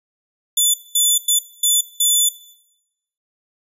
10% pulse tone bursts at uneven times, 3496 Hz, A7, 12 cents flat, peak -5 dBFS, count 5, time 0.57-0.74 / 0.95-1.18 / 1.28-1.39 / 1.63-1.81 / 2-2.29 s, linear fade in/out 5 ms, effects noise-tail reverb RT60 0.9 s tail -19 dB re dry + resampled to 32000 Hz

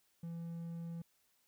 triangle tone, 167.9 Hz, E3, 32 cents sharp, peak -39 dBFS, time 0.23-1.02 s, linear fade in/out 5 ms, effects white hiss -75 dBFS RMS until 1.47 s

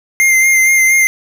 square tone with vibrato, 2100 Hz, C7, 6 cents sharp, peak -8 dBFS, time 0.2-1.07 s, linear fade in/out 0 ms, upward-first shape sine, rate 4.3 Hz, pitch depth 24 cents each way, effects none

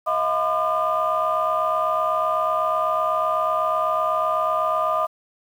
sine tone cluster, 636 / 704 / 1017 / 1206 Hz, D#5 / F5 / C6 / D6, +38 / +14 / -50 / +46 cents, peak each -23 / -27 / -27 / -21 dBFS, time 0.06-5.07 s, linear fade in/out 20 ms, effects tanh soft clip ceiling -12 dBFS + 8-bit

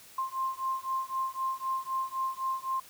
sine beating tone pair, 1053 / 1056.9 Hz, C6 / C6, +11 / +17 cents, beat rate 3.9 Hz, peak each -33 / -33 dBFS, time 0.18-2.8 s, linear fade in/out 5 ms, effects white hiss -53 dBFS RMS until 2.89 s

